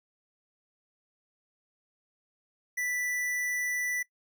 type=tone; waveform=square; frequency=1975.5 Hz; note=B6; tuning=in tune; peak=-30 dBFS; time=2.77-4.03 s; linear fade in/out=10 ms; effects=noise-tail reverb RT60 0.1 s tail -20 dB re dry